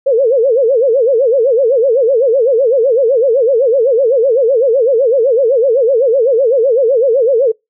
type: tone with vibrato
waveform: sine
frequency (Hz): 497.6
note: B4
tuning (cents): +13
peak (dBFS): -7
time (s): 0.06-7.52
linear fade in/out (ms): 10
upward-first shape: sine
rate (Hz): 7.9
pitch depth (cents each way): 220
effects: noise-tail reverb RT60 0.2 s tail -26 dB re dry